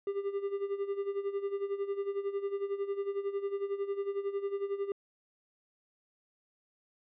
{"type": "tone with tremolo", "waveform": "triangle", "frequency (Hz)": 398.5, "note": "G4", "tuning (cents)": 28, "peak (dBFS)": -27, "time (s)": [0.07, 4.92], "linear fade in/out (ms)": 2, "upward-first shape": "sine", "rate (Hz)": 11, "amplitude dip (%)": 75, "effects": ["resampled to 8000 Hz"]}